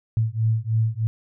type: beating tone pair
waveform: sine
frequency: 110 / 113.2 Hz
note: A2 / A2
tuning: 0 / +50 cents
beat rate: 3.2 Hz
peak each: -22 dBFS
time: 0.17-1.07 s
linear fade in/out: 0 ms
effects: none